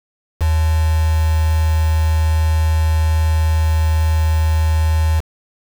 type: tone with quantisation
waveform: sine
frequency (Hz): 79.4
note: D#2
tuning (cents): +36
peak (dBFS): -12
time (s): 0.4-5.21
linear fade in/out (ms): 20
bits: 4
effects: none